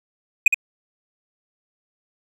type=tone with echo; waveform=triangle; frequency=2489 Hz; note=D#7; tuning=in tune; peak=-6 dBFS; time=0.46-0.48 s; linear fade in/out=5 ms; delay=64 ms; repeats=1; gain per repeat=-6 dB; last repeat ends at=0.544 s; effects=none